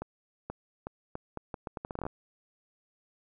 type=accelerating click train; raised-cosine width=1 ms; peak=-22 dBFS; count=16; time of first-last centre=0.02-2.066 s; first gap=480 ms; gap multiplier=0.77; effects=none